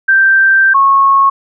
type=tone pair in turn; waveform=sine; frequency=1568 / 1095.9 Hz; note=G6 / C#6; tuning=0 / -20 cents; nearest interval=tritone; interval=620 cents; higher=first; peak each=-5 dBFS; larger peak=neither; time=0.08-0.74 / 0.74-1.3 s; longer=first; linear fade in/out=10 ms; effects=none